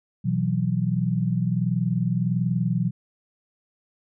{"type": "chord", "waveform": "sine", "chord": "B suspended fourth", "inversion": "none", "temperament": "equal", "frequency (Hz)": [123.47, 164.81, 185], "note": ["B2", "E3", "F#3"], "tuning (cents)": [0, 0, 0], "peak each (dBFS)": -25, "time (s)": [0.24, 2.91], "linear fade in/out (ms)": 20, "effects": []}